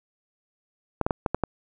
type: clicks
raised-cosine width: 1 ms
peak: -9 dBFS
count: 6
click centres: 1.013 / 1.065 / 1.108 / 1.262 / 1.346 / 1.437 s
effects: none